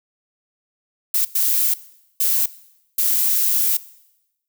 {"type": "noise bursts at uneven times", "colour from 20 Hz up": "violet", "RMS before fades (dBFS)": -18, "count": 4, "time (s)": [[1.14, 1.25], [1.35, 1.74], [2.2, 2.46], [2.98, 3.77]], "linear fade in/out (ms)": 5, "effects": ["noise-tail reverb RT60 0.9 s tail -19 dB re dry"]}